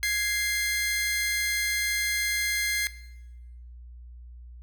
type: tone pair together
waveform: sawtooth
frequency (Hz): 1661.2 / 2093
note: G#6 / C7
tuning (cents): 0 / 0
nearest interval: major third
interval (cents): 400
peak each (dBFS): -27 / -22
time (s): 0.03-2.87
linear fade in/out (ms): 0
effects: noise-tail reverb RT60 1.0 s tail -18 dB re dry + added 60 Hz sine -42 dBFS peak until 4.62 s